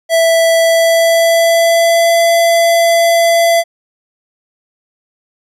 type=tone with pitch glide; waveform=square; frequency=660 to 674.3 Hz; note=E5 to E5; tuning=+2 to +39 cents; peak=-8 dBFS; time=0.09-3.64 s; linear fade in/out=50 ms; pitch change=+37 cents; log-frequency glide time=0.58-2.2 s; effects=resampled to 32000 Hz